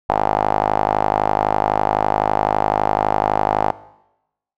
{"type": "tone with band-pass filter", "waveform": "sawtooth", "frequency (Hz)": 51.91, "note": "G#1", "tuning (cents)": 0, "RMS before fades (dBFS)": -18, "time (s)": [0.09, 3.71], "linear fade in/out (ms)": 5, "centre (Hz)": 800, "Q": 4.7, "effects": ["noise-tail reverb RT60 0.9 s tail -19 dB re dry"]}